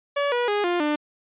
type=tone with pitch steps; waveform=sawtooth; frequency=570 / 484.9 / 412.5 / 350.9 / 298.5 Hz; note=C#5 / B4 / G#4 / F4 / D4; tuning=+48 / -32 / -12 / +8 / +28 cents; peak=-17 dBFS; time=0.16-0.96 s; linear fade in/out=10 ms; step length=160 ms; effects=resampled to 8000 Hz